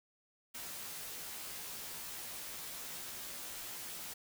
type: noise with comb filter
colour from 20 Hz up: white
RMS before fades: -45 dBFS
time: 0.54-4.14 s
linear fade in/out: 10 ms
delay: 15 ms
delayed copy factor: -0.95
effects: none

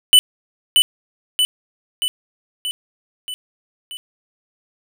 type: tone with echo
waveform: square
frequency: 2988 Hz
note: F#7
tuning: 16 cents sharp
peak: -6 dBFS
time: 0.13-0.19 s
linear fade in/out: 0 ms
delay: 630 ms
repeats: 6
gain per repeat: -4 dB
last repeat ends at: 3.97 s
effects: none

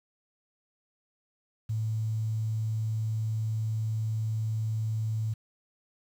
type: tone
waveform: sine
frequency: 110 Hz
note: A2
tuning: in tune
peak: -27 dBFS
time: 1.69-5.34 s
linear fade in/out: 10 ms
effects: 9-bit

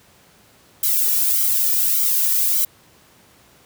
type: noise with flanger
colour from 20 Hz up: violet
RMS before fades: -18 dBFS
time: 0.83-2.65 s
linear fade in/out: 5 ms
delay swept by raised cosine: 1.1 to 1.91 ms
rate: 1.7 Hz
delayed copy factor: -0.85
effects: pink hiss -52 dBFS RMS until 3.65 s + high-pass 80 Hz 12 dB/octave

